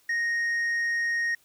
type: tone with tanh clipping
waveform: triangle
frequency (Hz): 1864.7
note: A#6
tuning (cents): 0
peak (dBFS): -25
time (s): 0.09-1.35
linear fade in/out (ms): 5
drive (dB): 8
effects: white hiss -63 dBFS RMS until 1.44 s